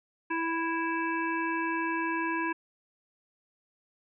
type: harmonic tone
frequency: 329.6 Hz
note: E4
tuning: in tune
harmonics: 1 / 3 / 5 / 7 / 8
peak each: -32 / -32 / -34 / -41 / -39 dBFS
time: 0.3-2.53 s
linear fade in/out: 10 ms
effects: none